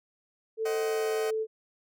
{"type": "tone with pitch glide", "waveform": "sine", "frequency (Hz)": [443.4, 439.3], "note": ["A4", "A4"], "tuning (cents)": [13, -3], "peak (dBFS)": -27, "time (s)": [0.57, 1.47], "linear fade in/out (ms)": 50, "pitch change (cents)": -16, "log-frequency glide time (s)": [0.79, 1.1]}
{"type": "chord", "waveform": "sawtooth", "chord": "C diminished", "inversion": "none", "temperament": "just", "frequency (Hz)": [523.3, 627.9, 753.5], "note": ["C5", "Eb5", "Gb5"], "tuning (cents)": [0, 16, 31], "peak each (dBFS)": [-37, -32, -34], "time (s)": [0.65, 1.31], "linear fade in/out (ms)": 10}
{"effects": []}